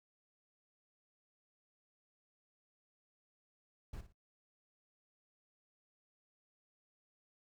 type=noise with echo; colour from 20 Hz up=brown; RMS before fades=-45 dBFS; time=3.93-4.01 s; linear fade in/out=5 ms; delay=58 ms; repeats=2; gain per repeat=-11 dB; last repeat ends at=4.126 s; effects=noise-tail reverb RT60 0.1 s tail -23 dB re dry